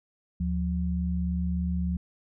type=tone pair together; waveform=sine; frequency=74.9 / 178.14 Hz; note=D2 / F3; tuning=+35 / +35 cents; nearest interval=octave + minor third; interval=1500 cents; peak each=-28 dBFS; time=0.4-1.97 s; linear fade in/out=5 ms; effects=none